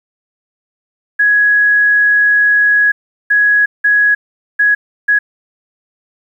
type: tone bursts at uneven times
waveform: sine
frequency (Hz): 1671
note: G#6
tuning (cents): +10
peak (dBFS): -7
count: 5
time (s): 1.19-2.92 / 3.3-3.66 / 3.84-4.15 / 4.59-4.75 / 5.08-5.19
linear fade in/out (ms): 10
effects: 8-bit